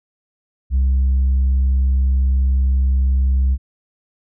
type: tone with tanh clipping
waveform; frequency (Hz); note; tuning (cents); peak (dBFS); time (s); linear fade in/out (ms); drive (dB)
sine; 65.8; C2; +10; -13; 0.7-3.58; 50; 1
effects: none